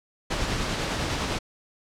pink noise with tremolo, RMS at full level -26 dBFS, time 0.3-1.39 s, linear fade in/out 10 ms, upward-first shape triangle, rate 10 Hz, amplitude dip 30%, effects low-pass 6000 Hz 12 dB/octave

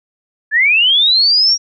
sine linear sweep, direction up, 1677 to 5700 Hz, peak -8 dBFS, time 0.51-1.58 s, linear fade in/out 50 ms, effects none

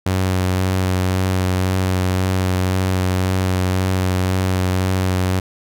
sawtooth tone with vibrato, 93 Hz, F#2, 9 cents sharp, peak -12 dBFS, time 0.06-5.4 s, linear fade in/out 5 ms, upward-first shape sine, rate 1.9 Hz, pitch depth 16 cents each way, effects none

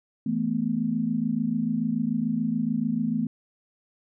sine chord, E suspended fourth, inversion none, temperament equal, 164.81 / 220 / 246.9 Hz, E3 / A3 / B3, 0 / 0 / 0 cents, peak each -31 / -26 / -27 dBFS, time 0.26-3.27 s, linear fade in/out 5 ms, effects none

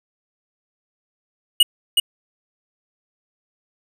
square tone with echo, 2900 Hz, F#7, 35 cents flat, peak -9 dBFS, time 1.6-1.63 s, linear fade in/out 5 ms, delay 370 ms, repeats 1, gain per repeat -4 dB, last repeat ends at 2 s, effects none

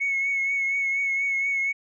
sine tone with vibrato, 2200 Hz, C#7, 14 cents flat, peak -21 dBFS, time 0-1.73 s, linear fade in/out 20 ms, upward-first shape triangle, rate 4.2 Hz, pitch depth 33 cents each way, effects tanh soft clip ceiling -18 dBFS

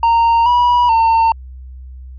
triangle tone with pitch steps, 925 / 972 / 907 Hz, A#5 / B5 / A#5, -14 / -28 / -48 cents, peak -7 dBFS, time 0.03-1.32 s, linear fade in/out 2 ms, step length 430 ms, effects added 64 Hz sine -30 dBFS peak until 2.18 s + resampled to 11025 Hz

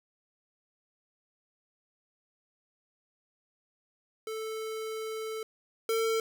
square tone pair in turn, 440 / 449.5 Hz, A4 / A4, 0 / +37 cents, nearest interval unison, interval 37 cents, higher second, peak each -35 / -27 dBFS, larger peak second, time 4.27-5.43 / 5.89-6.2 s, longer first, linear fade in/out 2 ms, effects none

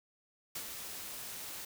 white noise with ADSR envelope, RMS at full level -39 dBFS, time 0.55-1.65 s, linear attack 7 ms, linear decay 69 ms, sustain -5 dB, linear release 5 ms, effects none

